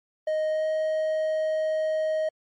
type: tone with pitch glide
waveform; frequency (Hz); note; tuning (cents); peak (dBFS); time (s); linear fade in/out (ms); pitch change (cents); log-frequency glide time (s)
triangle; 622.3 to 627; D#5 to D#5; 0 to +13; -21; 0.27-2.29; 5; +13; 0.5-0.66
effects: MP3 48 kbps